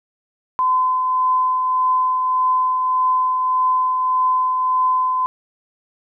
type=tone with tremolo; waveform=sine; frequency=1021 Hz; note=C6; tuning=43 cents flat; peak=-13 dBFS; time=0.59-5.26 s; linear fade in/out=0 ms; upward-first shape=triangle; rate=1.7 Hz; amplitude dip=35%; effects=none